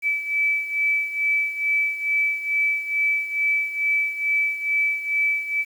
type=beating tone pair; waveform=sine; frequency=2305 / 2307.3 Hz; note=D7 / D7; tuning=-33 / -31 cents; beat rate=2.3 Hz; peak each=-21 / -26 dBFS; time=0.02-5.65 s; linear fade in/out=50 ms; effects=8-bit